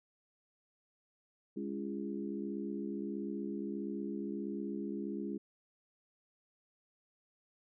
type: harmonic tone with a mistuned harmonic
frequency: 68.4 Hz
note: C#2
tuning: 23 cents flat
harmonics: 3 / 4 / 5 / 6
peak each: -40 / -42 / -42 / -46 dBFS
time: 1.56-5.38 s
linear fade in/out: 10 ms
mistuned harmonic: 4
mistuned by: +43 cents
effects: none